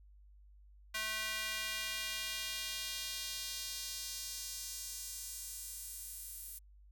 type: tone with high-pass filter sweep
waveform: square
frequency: 217.3 Hz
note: A3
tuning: 21 cents flat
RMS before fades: -42 dBFS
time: 0.94-6.59 s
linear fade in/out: 10 ms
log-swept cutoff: 1800 to 11000 Hz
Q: 1.2
effects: added 50 Hz sine -57 dBFS peak until 6.91 s